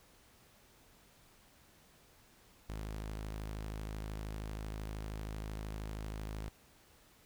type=tone; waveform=sawtooth; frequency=52.9 Hz; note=G#1; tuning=33 cents sharp; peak=-36 dBFS; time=2.69-6.49 s; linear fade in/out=5 ms; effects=pink hiss -64 dBFS RMS until 7.25 s